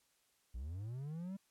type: linear sweep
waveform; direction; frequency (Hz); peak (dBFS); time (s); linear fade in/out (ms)
triangle; up; 54 to 199.4; -39; 0.54-1.37; 10
effects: white hiss -75 dBFS RMS until 1.5 s + low-pass 12000 Hz 12 dB/octave